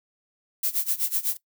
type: noise with tremolo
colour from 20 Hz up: violet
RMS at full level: -23 dBFS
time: 0.63-1.37 s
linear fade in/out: 5 ms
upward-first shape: sine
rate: 8 Hz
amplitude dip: 90%
effects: noise-tail reverb RT60 0.1 s tail -18 dB re dry